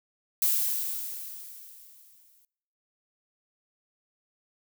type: noise with exponential decay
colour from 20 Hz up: violet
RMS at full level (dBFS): -23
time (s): 0.42-2.45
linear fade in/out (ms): 2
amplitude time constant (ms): 440
effects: noise-tail reverb RT60 0.9 s tail -26 dB re dry